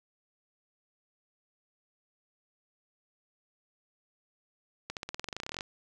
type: accelerating click train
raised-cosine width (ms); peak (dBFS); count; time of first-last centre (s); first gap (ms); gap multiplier
0.2; -19; 19; 4.9-5.608; 68; 0.93
effects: none